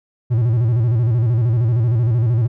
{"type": "tone with vibrato", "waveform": "triangle", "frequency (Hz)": 116.54, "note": "A#2", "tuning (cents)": 0, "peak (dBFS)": -11, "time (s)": [0.3, 2.48], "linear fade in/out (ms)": 20, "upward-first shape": "square", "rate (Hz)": 13, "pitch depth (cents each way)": 98, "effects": []}